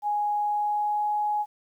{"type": "tone with pitch glide", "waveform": "sine", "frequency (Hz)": [830.6, 837.3], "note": ["G#5", "G#5"], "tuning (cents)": [0, 14], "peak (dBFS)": -23, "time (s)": [0.02, 1.46], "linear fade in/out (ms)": 50, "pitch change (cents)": 14, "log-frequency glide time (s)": [0.35, 1.09], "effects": ["10-bit"]}